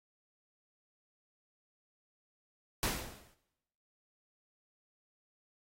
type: noise with exponential decay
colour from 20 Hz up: pink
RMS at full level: -30 dBFS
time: 2.83-3.34 s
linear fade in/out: 0 ms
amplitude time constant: 110 ms
effects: noise-tail reverb RT60 0.9 s tail -18 dB re dry + AAC 48 kbps